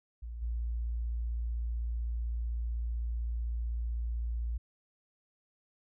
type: tone with level steps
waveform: sine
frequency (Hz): 57.9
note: A#1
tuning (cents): -11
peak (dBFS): -38 / -31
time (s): 0.22-4.58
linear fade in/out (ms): 10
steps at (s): 0.41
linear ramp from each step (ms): 20
effects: none